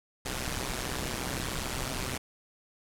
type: noise with amplitude modulation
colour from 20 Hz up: pink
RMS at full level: -30 dBFS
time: 0.25-2.18 s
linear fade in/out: 10 ms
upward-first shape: sine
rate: 128 Hz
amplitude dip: 85%
effects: low-pass 12000 Hz 12 dB/octave